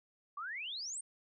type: exponential sweep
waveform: sine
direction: up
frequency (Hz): 1114 to 8970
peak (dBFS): -39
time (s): 0.37-1.01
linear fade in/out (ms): 5
effects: none